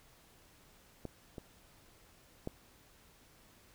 clicks, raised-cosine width 2 ms, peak -27 / -30 / -24 dBFS, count 3, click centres 1.053 / 1.382 / 2.474 s, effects pink hiss -63 dBFS RMS until 3.74 s

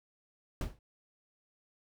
brown noise with exponential decay, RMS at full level -28 dBFS, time 0.61-0.79 s, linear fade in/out 2 ms, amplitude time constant 38 ms, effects none

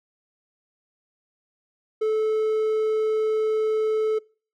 triangle tone, 435.1 Hz, A4, 19 cents flat, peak -18 dBFS, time 2.01-4.19 s, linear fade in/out 10 ms, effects noise-tail reverb RT60 0.4 s tail -25 dB re dry

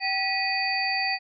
sine tone cluster, 773 / 1947 / 2484 / 4589 Hz, G5 / B6 / D#7 / D8, -24 / -25 / -3 / -41 cents, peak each -29 dBFS, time 0-1.19 s, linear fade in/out 50 ms, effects none

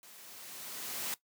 white noise with level ramp, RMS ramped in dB -55 to -36 dBFS, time 0.03-1.14 s, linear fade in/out 0 ms, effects noise-tail reverb RT60 0.1 s tail -17 dB re dry + high-pass 150 Hz 12 dB/octave

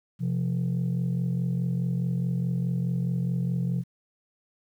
sine tone pair together, 128.93 / 173.7 Hz, C3 / F3, -25 / -9 cents, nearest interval perfect fourth, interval 516 cents, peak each -25 dBFS, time 0.19-3.84 s, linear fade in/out 50 ms, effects tanh soft clip ceiling -21 dBFS + 10-bit

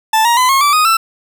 40% pulse tone with pitch steps, 880 / 943.2 / 1010.9 / 1083.4 / 1161.2 / 1244.5 / 1333.8 Hz, A5 / A#5 / B5 / C#6 / D6 / D#6 / E6, 0 / +20 / +40 / -40 / -20 / 0 / +20 cents, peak -8 dBFS, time 0.13-0.97 s, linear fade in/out 5 ms, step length 120 ms, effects none

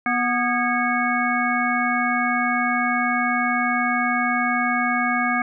harmonic tone with a mistuned harmonic, 245.1 Hz, B3, 13 cents flat, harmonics 1 / 3 / 5 / 7 / 9, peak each -25 / -25 / -25 / -25 / -25 dBFS, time 0.06-5.42 s, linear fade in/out 2 ms, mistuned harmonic 7, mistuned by -76 cents, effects none

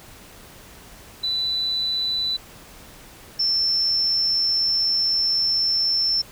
sine tone pair in turn, 3982 / 5358 Hz, B7 / E8, +14 / +27 cents, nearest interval perfect fourth, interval 513 cents, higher second, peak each -21 / -18 dBFS, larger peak second, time 1.23-2.37 / 3.39-6.22 s, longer second, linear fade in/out 10 ms, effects pink hiss -45 dBFS RMS until 6.31 s

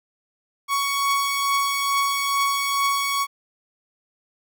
sawtooth beating tone pair, 1114 / 1116.3 Hz, C#6 / C#6, +8 / +12 cents, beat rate 2.3 Hz, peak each -25 / -17 dBFS, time 0.68-3.27 s, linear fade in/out 50 ms, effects none

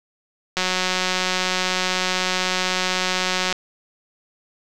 click train, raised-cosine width 0.2 ms, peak -4 dBFS, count 545, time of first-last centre 0.57-3.527 s, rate 184 Hz, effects none

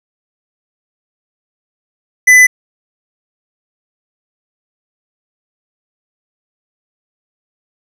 triangle tone with tanh clipping, 2003 Hz, B6, 24 cents sharp, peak -4 dBFS, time 2.27-2.47 s, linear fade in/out 10 ms, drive 16 dB, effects none

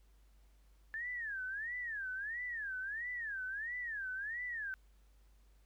sine tone with vibrato, 1730 Hz, A6, 30 cents flat, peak -38 dBFS, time 0.94-4.74 s, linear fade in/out 0 ms, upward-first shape sine, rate 1.5 Hz, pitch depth 240 cents each way, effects added 50 Hz sine -62 dBFS peak until 5.65 s + pink hiss -75 dBFS RMS until 5.65 s

